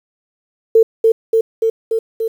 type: tone with echo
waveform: sine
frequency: 450 Hz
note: A4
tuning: 39 cents sharp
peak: -5 dBFS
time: 0.75-0.83 s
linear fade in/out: 5 ms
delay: 290 ms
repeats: 5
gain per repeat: -2 dB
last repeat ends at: 2.28 s
effects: 7-bit